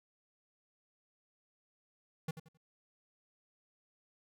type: tone with echo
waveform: square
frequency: 159.7 Hz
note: D#3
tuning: 45 cents sharp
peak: -35 dBFS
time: 2.28-2.31 s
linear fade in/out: 5 ms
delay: 88 ms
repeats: 3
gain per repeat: -11 dB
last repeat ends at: 2.574 s
effects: none